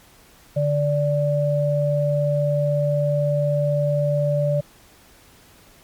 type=tone pair together; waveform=sine; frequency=146 / 584 Hz; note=D3 / D5; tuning=-10 / -10 cents; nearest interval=2 octaves; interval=2400 cents; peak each=-20 dBFS; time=0.56-4.61 s; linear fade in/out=10 ms; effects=pink hiss -51 dBFS RMS until 5.83 s + MP3 96 kbps